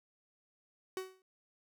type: tone with exponential decay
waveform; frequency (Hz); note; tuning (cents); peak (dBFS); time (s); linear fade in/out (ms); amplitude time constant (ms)
45% pulse; 375.5; F#4; +26; -34; 0.97-1.22; 1; 54
effects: none